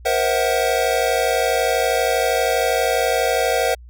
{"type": "tone cluster", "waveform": "square", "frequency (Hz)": [473.6, 526, 654, 747], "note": ["A#4", "C5", "E5", "F#5"], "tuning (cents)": [27, 9, -14, 16], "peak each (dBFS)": -23, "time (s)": [0.05, 3.75], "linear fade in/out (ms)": 10, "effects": ["added 60 Hz sine -38 dBFS peak until 3.89 s"]}